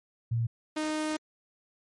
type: tone pair in turn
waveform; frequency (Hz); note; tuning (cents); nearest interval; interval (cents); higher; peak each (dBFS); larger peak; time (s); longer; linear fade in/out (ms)
sine / sawtooth; 116 / 308.7; A#2 / D#4; -8 / -14; octave + perfect fourth; 1694; second; -25; neither; 0.31-0.47 / 0.76-1.17; second; 10
effects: MP3 48 kbps